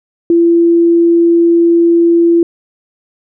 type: tone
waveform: sine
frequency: 338.7 Hz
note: E4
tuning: 47 cents sharp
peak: -5 dBFS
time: 0.3-2.43 s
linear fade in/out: 2 ms
effects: none